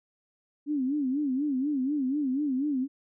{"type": "tone with vibrato", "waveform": "sine", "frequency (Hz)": 276.5, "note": "C#4", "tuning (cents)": -4, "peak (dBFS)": -25, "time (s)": [0.66, 2.88], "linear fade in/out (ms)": 50, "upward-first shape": "sine", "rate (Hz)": 4.1, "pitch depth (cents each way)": 150, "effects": []}